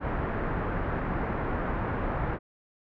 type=low-pass noise; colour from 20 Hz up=pink; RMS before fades=-30 dBFS; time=0-2.39 s; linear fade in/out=50 ms; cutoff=1700 Hz; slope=24 dB/octave; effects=none